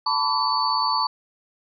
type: tone cluster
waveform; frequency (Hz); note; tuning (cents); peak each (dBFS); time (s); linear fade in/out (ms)
sine; 888 / 1005 / 1144 / 4495; A5 / B5 / D6 / C#8; +16 / +30 / -46 / +23; -25; 0.06-1.07; 5
effects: none